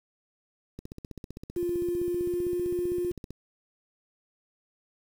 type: click train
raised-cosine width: 3 ms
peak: -27 dBFS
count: 40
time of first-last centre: 0.79-3.306 s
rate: 15.5 Hz
type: tone with pitch glide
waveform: sine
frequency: 349.2 to 354.1 Hz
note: F4 to F4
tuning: 0 to +24 cents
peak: -26 dBFS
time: 1.56-3.12 s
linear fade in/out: 10 ms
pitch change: +24 cents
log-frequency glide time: 1.8-2.59 s
effects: 8-bit